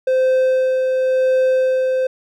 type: tone with tremolo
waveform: triangle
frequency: 518 Hz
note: C5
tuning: 17 cents flat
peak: -10 dBFS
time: 0.07-2.07 s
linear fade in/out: 5 ms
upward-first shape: sine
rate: 0.94 Hz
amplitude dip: 30%
effects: none